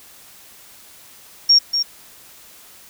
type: tone with echo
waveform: sine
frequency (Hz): 5550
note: F8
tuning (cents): -12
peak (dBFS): -8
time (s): 1.49-1.59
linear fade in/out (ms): 10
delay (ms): 240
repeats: 1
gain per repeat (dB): -8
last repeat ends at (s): 1.83
effects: white hiss -45 dBFS RMS until 2.89 s